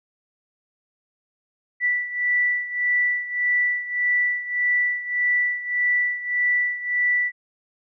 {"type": "beating tone pair", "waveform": "sine", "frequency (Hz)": [1966, 1967.7], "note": ["B6", "B6"], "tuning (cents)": [-8, -7], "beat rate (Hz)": 1.7, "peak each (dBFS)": [-21, -25], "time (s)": [1.8, 7.32], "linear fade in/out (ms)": 50, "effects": []}